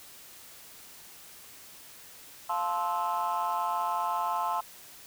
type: chord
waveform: sine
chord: F major seventh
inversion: none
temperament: just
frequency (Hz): 698.5 / 873.1 / 1047.7 / 1309.6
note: F5 / A5 / C6 / E6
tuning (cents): 0 / -14 / +2 / -12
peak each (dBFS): -33 / -30 / -30 / -35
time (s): 2.49-4.61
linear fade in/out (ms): 10
effects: tanh soft clip ceiling -21 dBFS + white hiss -50 dBFS RMS until 5.06 s